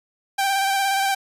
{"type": "tone with vibrato", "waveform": "sawtooth", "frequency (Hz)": 784, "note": "G5", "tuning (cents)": 0, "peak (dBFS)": -15, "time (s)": [0.38, 1.15], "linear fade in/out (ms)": 10, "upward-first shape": "square", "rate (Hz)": 17, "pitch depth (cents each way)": 21, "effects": ["resampled to 32000 Hz"]}